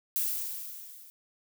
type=noise with level ramp; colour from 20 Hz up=violet; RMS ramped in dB=-28 to -52 dBFS; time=0.16-1.1 s; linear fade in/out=0 ms; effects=none